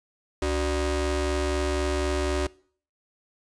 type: ring-modulated tone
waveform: 30% pulse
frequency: 220 Hz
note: A3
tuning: in tune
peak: -18 dBFS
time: 0.42-2.47 s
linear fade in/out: 5 ms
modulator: 152 Hz
effects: noise-tail reverb RT60 0.5 s tail -22 dB re dry + resampled to 22050 Hz